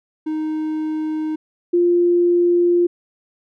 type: tone pair in turn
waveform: triangle / sine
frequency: 311.1 / 349.2 Hz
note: D#4 / F4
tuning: 0 / 0 cents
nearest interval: major second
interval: 200 cents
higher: second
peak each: -18 / -12 dBFS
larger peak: second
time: 0.26-1.36 / 1.73-2.87 s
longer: second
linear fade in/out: 10 ms
effects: none